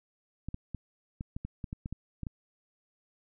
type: clicks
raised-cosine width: 5 ms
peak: -24 dBFS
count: 12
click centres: 0.486 / 0.544 / 0.747 / 1.209 / 1.365 / 1.45 / 1.642 / 1.729 / 1.859 / 1.926 / 2.233 / 2.268 s
effects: none